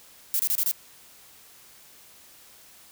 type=noise bursts; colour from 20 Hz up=violet; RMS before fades=-24 dBFS; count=5; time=0.34-0.713 s; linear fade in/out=0 ms; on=53 ms; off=27 ms; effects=white hiss -52 dBFS RMS until 2.91 s